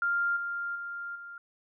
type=tone with level steps; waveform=sine; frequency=1396.9 Hz; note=F6; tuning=in tune; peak=-25 / -31 / -35 / -41 dBFS; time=0.02-1.38 s; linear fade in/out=2 ms; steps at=0.36 / 0.75 / 1.15 s; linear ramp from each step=10 ms; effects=none